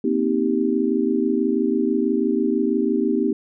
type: chord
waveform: sine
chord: C minor seventh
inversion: third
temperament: just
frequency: 235.5 / 261.6 / 314 / 392.4 Hz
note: Bb3 / C4 / Eb4 / G4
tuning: +18 / 0 / +16 / +2 cents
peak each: -23 dBFS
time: 0.04-3.33 s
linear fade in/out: 5 ms
effects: none